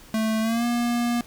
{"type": "tone with pitch glide", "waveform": "square", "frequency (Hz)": [220, 238.5], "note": ["A3", "A#3"], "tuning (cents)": [0, 40], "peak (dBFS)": -22, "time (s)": [0.14, 1.21], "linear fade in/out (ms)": 2, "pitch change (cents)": 140, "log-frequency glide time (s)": [0.41, 0.65], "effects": ["pink hiss -49 dBFS RMS until 1.26 s"]}